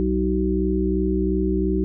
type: harmonic tone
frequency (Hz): 62.9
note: B1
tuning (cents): +32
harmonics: 1 / 3 / 5 / 6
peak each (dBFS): -24 / -24 / -24 / -24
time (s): 0-1.84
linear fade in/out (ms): 0
effects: none